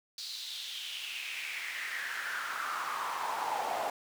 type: noise with high-pass filter sweep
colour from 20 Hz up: brown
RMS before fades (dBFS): -37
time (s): 0.18-3.9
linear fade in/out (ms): 2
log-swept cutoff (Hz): 4400 to 700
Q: 4.6
effects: none